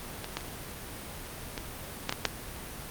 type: clicks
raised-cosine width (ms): 0.2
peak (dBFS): -17 / -13 / -26 / -17 / -10 / -11 / -6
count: 7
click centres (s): 0.244 / 0.37 / 0.408 / 1.578 / 2.094 / 2.125 / 2.253
effects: pink hiss -41 dBFS RMS until 2.9 s + Opus 32 kbps